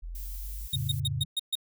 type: exponential sweep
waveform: sine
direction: up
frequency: 41.2 to 51.1 Hz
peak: -35 dBFS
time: 0.02-0.68 s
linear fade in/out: 20 ms
type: noise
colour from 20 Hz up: violet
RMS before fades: -44 dBFS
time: 0.15-1 s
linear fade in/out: 2 ms
type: tone bursts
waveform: 45% pulse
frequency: 3729 Hz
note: A#7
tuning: in tune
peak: -26 dBFS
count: 6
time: 0.73-1.554 s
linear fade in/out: 5 ms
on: 29 ms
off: 130 ms
type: chord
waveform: sine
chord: F augmented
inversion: none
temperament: equal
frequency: 87.31 / 110 / 138.59 Hz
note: F2 / A2 / C#3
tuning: 0 / 0 / 0 cents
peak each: -35 / -33 / -31 dBFS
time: 0.73-1.25 s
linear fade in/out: 10 ms
effects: none